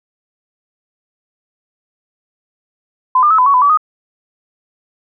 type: tone with pitch steps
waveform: sine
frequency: 1018 / 1201 / 1295 / 1006 / 1119 / 1003 / 1147 / 1244 Hz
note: C6 / D6 / E6 / B5 / C#6 / B5 / D6 / D#6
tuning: -48 / +38 / -31 / +32 / +16 / +26 / -41 / -1 cents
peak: -7 dBFS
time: 3.15-3.774 s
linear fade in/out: 5 ms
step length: 78 ms
effects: none